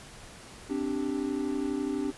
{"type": "chord", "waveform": "triangle", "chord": "C suspended second", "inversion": "none", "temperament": "equal", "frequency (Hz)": [261.6, 293.7, 392], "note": ["C4", "D4", "G4"], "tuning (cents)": [0, 0, 0], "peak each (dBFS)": [-31, -29, -33], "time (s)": [0.69, 2.12], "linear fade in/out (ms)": 20, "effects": ["pink hiss -48 dBFS RMS until 2.17 s", "resampled to 24000 Hz"]}